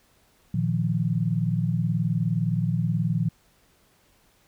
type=chord; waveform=sine; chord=Bb suspended fourth; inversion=none; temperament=equal; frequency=116.54 / 155.56 / 174.61 Hz; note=Bb2 / Eb3 / F3; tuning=0 / 0 / 0 cents; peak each=-26 dBFS; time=0.54-3.29 s; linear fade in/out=5 ms; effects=pink hiss -62 dBFS RMS until 4.47 s